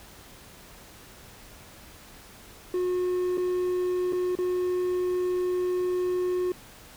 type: tone with dropouts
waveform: triangle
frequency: 362 Hz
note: F#4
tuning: 38 cents flat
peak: -22 dBFS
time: 2.74-6.52 s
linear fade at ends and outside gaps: 2 ms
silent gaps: 3.373-3.379 / 4.125-4.131 / 4.353-4.387 s
effects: pink hiss -49 dBFS RMS until 6.96 s